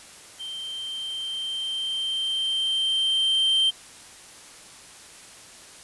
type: tone with level ramp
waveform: triangle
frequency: 3136 Hz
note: G7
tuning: in tune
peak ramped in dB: -31 to -16 dBFS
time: 0.39-3.71 s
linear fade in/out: 20 ms
effects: white hiss -46 dBFS RMS until 5.83 s + resampled to 24000 Hz